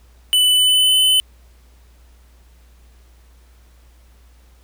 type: tone with pitch glide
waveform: square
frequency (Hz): 2990 to 3025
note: F#7 to F#7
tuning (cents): +17 to +38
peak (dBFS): -12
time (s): 0.33-1.2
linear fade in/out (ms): 0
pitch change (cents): +21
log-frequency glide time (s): 0.5-0.96
effects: added 60 Hz sine -46 dBFS peak until 4.63 s + pink hiss -57 dBFS RMS until 4.63 s